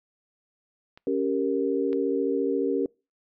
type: clicks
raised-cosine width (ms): 0.3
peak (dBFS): -31 / -27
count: 2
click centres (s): 0.975 / 1.93
type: chord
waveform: sine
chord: G diminished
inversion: second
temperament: equal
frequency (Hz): 277.2 / 392 / 466.2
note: Db4 / G4 / Bb4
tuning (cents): 0 / 0 / 0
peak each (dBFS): -27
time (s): 1.07-2.86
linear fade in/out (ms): 2
effects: noise-tail reverb RT60 0.3 s tail -26 dB re dry